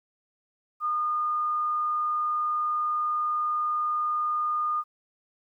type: tone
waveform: sine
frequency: 1220 Hz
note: D#6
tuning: 34 cents flat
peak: -24 dBFS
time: 0.8-4.84 s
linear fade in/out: 50 ms
effects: 11-bit